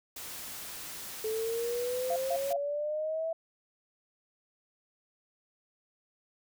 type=noise; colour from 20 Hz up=white; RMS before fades=-42 dBFS; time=0.16-2.53 s; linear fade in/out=5 ms
type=exponential sweep; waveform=sine; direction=up; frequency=433.2 to 659.3 Hz; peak=-30 dBFS; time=1.24-3.33 s; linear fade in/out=5 ms
type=tone bursts; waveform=sine; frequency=687 Hz; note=F5; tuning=29 cents flat; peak=-29 dBFS; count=3; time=2.1-2.566 s; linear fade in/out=5 ms; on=62 ms; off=140 ms
effects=none